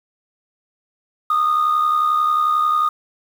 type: tone with amplitude modulation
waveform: sine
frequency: 1230 Hz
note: D#6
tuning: 20 cents flat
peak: -10 dBFS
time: 1.3-2.89 s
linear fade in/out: 5 ms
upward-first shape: sine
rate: 71.2 Hz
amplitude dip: 60%
effects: tanh soft clip ceiling -11 dBFS + 7-bit